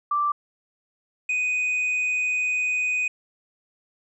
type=tone pair in turn; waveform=sine / triangle; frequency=1173 / 2493 Hz; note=D6 / D#7; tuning=-2 / +3 cents; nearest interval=octave + minor second; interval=1305 cents; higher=second; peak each=-20 dBFS; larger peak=neither; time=0.11-0.32 / 1.29-3.08 s; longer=second; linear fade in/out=5 ms; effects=resampled to 24000 Hz